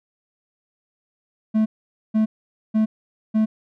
triangle tone bursts, 217.8 Hz, A3, 17 cents flat, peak -13 dBFS, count 4, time 1.54-3.46 s, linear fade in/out 20 ms, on 120 ms, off 480 ms, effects none

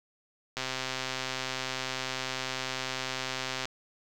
click train, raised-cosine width 0.2 ms, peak -15 dBFS, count 402, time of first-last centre 0.57-3.655 s, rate 130 Hz, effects 8-bit

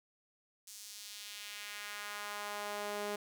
sawtooth tone with high-pass filter sweep, 206.4 Hz, G#3, 10 cents flat, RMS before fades -43 dBFS, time 0.67-3.16 s, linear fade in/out 5 ms, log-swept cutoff 6500 to 410 Hz, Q 1.2, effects none

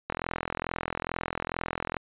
click train, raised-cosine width 0.5 ms, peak -14 dBFS, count 80, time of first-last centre 0.1-1.968 s, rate 42.3 Hz, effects resampled to 8000 Hz

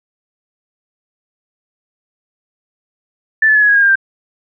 sine tone with pitch steps, 1760 / 1732.8 / 1706 / 1679.6 / 1653.6 / 1628 / 1602.8 / 1578 Hz, A6 / A6 / G#6 / G#6 / G#6 / G#6 / G6 / G6, 0 / -27 / +46 / +19 / -8 / -35 / +38 / +11 cents, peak -7 dBFS, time 3.42-3.956 s, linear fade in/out 5 ms, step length 67 ms, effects none

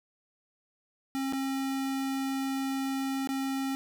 square tone with dropouts, 269.3 Hz, C#4, 50 cents flat, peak -30 dBFS, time 1.15-3.75 s, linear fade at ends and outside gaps 0 ms, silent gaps 1.325-1.333 / 3.273-3.29 s, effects none

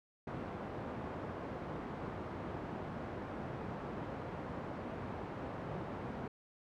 pink band-pass noise, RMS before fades -43 dBFS, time 0.27-6.28 s, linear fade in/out 5 ms, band 100 to 1100 Hz, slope 12 dB/octave, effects none

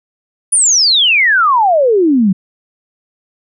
sine exponential sweep, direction down, 9956 to 179.6 Hz, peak -7 dBFS, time 0.52-2.33 s, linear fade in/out 10 ms, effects none

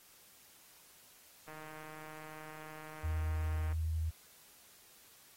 click train, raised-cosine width 0.5 ms, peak -36 dBFS, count 349, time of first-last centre 1.48-3.725 s, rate 155 Hz
sine tone, 80.2 Hz, E2, 47 cents flat, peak -32 dBFS, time 3.03-4.11 s, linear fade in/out 20 ms
effects white hiss -61 dBFS RMS until 5.36 s + AAC 48 kbps

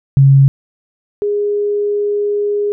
sine tone pair in turn, 137 / 411.8 Hz, C#3 / G#4, -20 / -15 cents, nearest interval octave + perfect fifth, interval 1905 cents, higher second, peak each -4 / -13 dBFS, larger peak first, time 0.17-0.48 / 1.22-2.72 s, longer second, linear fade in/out 0 ms, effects none

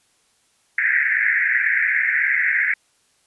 pink band-pass noise, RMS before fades -19 dBFS, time 0.78-2.74 s, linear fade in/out 5 ms, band 1600 to 2200 Hz, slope 96 dB/octave, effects white hiss -62 dBFS RMS until 3.26 s + resampled to 24000 Hz

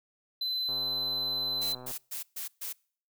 triangle tone, 4040 Hz, B7, 39 cents sharp, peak -28 dBFS, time 0.41-1.75 s, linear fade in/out 5 ms
click train, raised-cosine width 1 ms, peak -32 dBFS, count 155, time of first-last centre 0.69-1.912 s, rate 126 Hz
blue noise bursts, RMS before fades -37 dBFS, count 5, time 1.61-2.73 s, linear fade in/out 10 ms, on 120 ms, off 130 ms
effects noise-tail reverb RT60 0.5 s tail -26 dB re dry

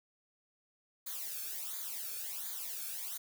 blue noise with flanger, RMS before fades -41 dBFS, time 1.06-3.18 s, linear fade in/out 10 ms, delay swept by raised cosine 0.36 to 1.03 ms, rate 1.4 Hz, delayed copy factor -0.9, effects none

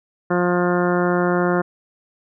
harmonic tone, 177.2 Hz, F3, 25 cents sharp, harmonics 1 / 2 / 3 / 4 / 5 / 6 / 7 / 8 / 9 / 10, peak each -21 / -20 / -24 / -26 / -33 / -28 / -31 / -27 / -36 / -34 dBFS, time 0.3-1.62 s, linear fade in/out 10 ms, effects none

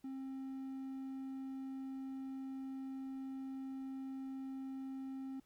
triangle tone, 266.5 Hz, C4, 32 cents sharp, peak -40 dBFS, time 0.04-5.4 s, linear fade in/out 5 ms, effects pink hiss -75 dBFS RMS until 5.45 s

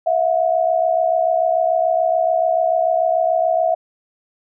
sine tone pair together, 653.1 / 720 Hz, E5 / F#5, -16 / -47 cents, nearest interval major second, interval 169 cents, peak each -16 / -18 dBFS, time 0.06-3.75 s, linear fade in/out 10 ms, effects none

